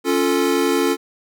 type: chord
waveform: square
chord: Db augmented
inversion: none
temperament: equal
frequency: 277.2 / 349.2 / 440 Hz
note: Db4 / F4 / A4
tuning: 0 / 0 / 0 cents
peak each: -21 dBFS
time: 0.04-0.97 s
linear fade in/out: 50 ms
effects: none